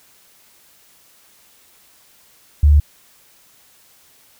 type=tone; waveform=sine; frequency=73.42 Hz; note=D2; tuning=in tune; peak=-7 dBFS; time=2.63-2.8 s; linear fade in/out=5 ms; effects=white hiss -52 dBFS RMS until 4.39 s